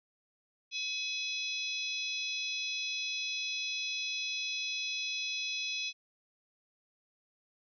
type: harmonic tone with a mistuned harmonic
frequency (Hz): 850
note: G#5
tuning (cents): +40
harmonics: 3 / 4 / 5 / 6 / 7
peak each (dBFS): -37 / -39 / -41 / -43 / -44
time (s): 0.71-5.93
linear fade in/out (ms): 50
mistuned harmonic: 5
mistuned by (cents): -89
effects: none